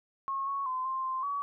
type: tone with pitch steps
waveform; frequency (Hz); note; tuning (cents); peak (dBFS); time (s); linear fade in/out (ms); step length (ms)
sine; 1087 / 1107 / 1028 / 1052 / 1045 / 1133; C#6 / C#6 / C6 / C6 / C6 / C#6; -34 / -3 / -31 / +9 / -2 / +37; -30; 0.28-1.42; 0; 190
effects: none